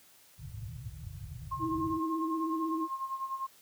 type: low-pass noise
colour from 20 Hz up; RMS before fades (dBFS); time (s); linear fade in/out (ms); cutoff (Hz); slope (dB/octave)
white; -41; 0.37-2; 50; 150; 96
type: tone with tremolo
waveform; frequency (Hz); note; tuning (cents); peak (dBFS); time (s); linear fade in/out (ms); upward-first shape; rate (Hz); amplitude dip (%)
sine; 1068; C6; +35; -31; 1.51-3.47; 10; sine; 10; 70
type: tone with vibrato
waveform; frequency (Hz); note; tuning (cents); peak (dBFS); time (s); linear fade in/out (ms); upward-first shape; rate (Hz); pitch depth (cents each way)
sine; 322.9; E4; -36; -31; 1.59-2.88; 50; square; 16; 28
effects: white hiss -60 dBFS RMS until 3.61 s + high-pass 60 Hz 12 dB/octave